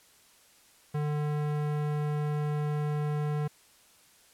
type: tone with low-pass filter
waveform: square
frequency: 149 Hz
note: D3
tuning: 25 cents sharp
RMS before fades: -30 dBFS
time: 0.94-3.48 s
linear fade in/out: 10 ms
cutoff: 1800 Hz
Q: 0.55
effects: white hiss -60 dBFS RMS until 4.33 s + low-pass 12000 Hz 12 dB/octave